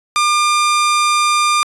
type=tone; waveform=sawtooth; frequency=1200 Hz; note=D6; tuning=37 cents sharp; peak=-8 dBFS; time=0.16-1.63 s; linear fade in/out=0 ms; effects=resampled to 24000 Hz